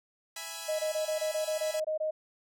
5% pulse chord, E major, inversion none, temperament equal, 659.3 / 830.6 / 987.8 Hz, E5 / G#5 / B5, 0 / 0 / 0 cents, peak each -32 / -30 / -32 dBFS, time 0.36-1.8 s, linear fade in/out 5 ms
sine tone bursts, 622.3 Hz, D#5, in tune, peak -28 dBFS, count 11, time 0.68-2.11 s, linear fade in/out 10 ms, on 110 ms, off 22 ms
effects none

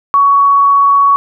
sine tone, 1121 Hz, C#6, 19 cents sharp, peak -5 dBFS, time 0.14-1.16 s, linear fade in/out 0 ms, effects none

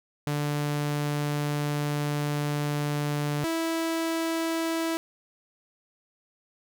sawtooth tone pair in turn, 146.83 / 327.9 Hz, D3 / E4, 0 / -9 cents, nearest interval octave + major second, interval 1391 cents, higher second, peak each -22 dBFS, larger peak neither, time 0.27-3.44 / 3.44-4.97 s, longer first, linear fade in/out 0 ms, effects none

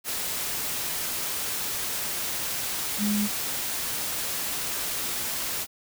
sine tone in noise, 207.7 Hz, G#3, in tune, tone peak -23 dBFS, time 2.98-3.29 s, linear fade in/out 50 ms, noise white, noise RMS -30 dBFS, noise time 0.04-5.67 s, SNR +4 dB, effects none

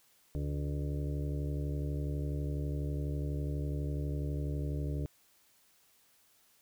harmonic tone with a mistuned harmonic, 72.1 Hz, D2, 31 cents flat, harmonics 1 / 2 / 4 / 5 / 6 / 7 / 8, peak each -35 / -36 / -42 / -48 / -47 / -52 / -51 dBFS, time 0.35-5.06 s, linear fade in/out 0 ms, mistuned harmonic 8, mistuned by +66 cents, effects white hiss -67 dBFS RMS until 6.61 s

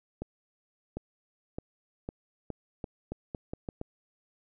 accelerating click train, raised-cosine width 2 ms, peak -22 dBFS, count 11, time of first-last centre 0.22-3.814 s, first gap 750 ms, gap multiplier 0.82, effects none

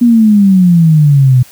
sine exponential sweep, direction down, 244.1 to 123.47 Hz, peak -3 dBFS, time 0.01-1.43 s, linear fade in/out 10 ms, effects white hiss -39 dBFS RMS until 1.51 s

